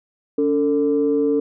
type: tone pair together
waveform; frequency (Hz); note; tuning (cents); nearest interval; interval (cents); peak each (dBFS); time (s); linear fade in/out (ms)
sine; 284.3 / 447.3; C#4 / A4; +44 / +28; minor sixth; 784; -18 / -17; 0.38-1.4; 5
effects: tanh soft clip ceiling -9 dBFS